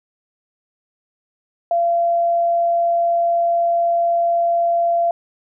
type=tone; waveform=sine; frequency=684 Hz; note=F5; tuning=36 cents flat; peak=-14 dBFS; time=1.71-5.11 s; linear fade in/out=2 ms; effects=none